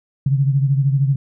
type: beating tone pair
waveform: sine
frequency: 136.1 / 149.1 Hz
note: C#3 / D3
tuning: -31 / +27 cents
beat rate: 13 Hz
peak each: -14 / -21 dBFS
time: 0.26-1.16 s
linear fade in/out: 5 ms
effects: none